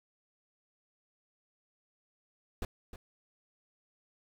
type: noise with echo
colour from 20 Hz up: brown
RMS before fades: -35 dBFS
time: 2.62-2.65 s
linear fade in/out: 2 ms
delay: 310 ms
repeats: 1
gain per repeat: -11 dB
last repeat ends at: 2.96 s
effects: none